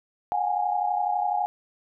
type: tone cluster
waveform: sine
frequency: 723 / 815 / 847 Hz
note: F#5 / G#5 / G#5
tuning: -40 / -33 / +34 cents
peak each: -26 / -26 / -31 dBFS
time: 0.32-1.46 s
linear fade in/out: 0 ms
effects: none